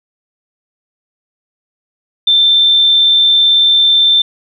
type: tone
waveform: sine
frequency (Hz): 3561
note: A7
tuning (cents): +20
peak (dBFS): -6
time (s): 2.27-4.22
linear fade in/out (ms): 5
effects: none